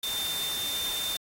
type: tone in noise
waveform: sine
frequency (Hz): 3594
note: A7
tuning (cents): +36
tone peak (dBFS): -30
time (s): 0.03-1.17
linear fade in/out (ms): 5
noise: white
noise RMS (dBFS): -35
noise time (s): 0.03-1.17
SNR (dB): +2
effects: AAC 48 kbps